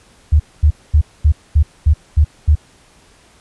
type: tone bursts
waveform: sine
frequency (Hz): 75.2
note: D2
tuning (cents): +42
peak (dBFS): -6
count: 8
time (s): 0.32-2.554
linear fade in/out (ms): 10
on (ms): 78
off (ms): 230
effects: pink hiss -49 dBFS RMS until 3.4 s + resampled to 24000 Hz